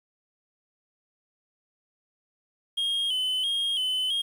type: tone with vibrato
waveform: triangle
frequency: 3136 Hz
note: G7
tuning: in tune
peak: -23 dBFS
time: 2.77-4.22 s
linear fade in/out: 10 ms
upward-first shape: square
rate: 1.5 Hz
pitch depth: 60 cents each way
effects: 9-bit